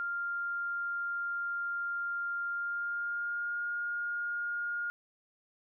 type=tone with pitch glide; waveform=sine; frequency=1396.9 to 1420.5 Hz; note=F6 to F6; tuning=0 to +29 cents; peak=-32 dBFS; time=0-4.9 s; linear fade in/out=0 ms; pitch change=+29 cents; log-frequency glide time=2.49-3.63 s; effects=none